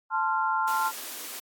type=chord; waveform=sine; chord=F major; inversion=first; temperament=equal with one note detuned; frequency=880 / 1046.5 / 1382.5 Hz; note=A5 / C6 / F6; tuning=0 / 0 / -18 cents; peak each=-27 / -29 / -28 dBFS; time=0.1-0.92 s; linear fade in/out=50 ms
type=high-pass noise; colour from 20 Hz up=white; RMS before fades=-38 dBFS; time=0.67-1.4 s; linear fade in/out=10 ms; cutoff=240 Hz; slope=48 dB/octave
effects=AAC 64 kbps